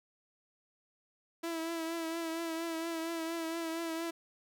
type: tone with vibrato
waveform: sawtooth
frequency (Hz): 329.6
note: E4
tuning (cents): 0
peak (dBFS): -31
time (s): 1.43-4.11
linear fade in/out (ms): 10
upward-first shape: triangle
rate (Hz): 4.3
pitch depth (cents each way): 42
effects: none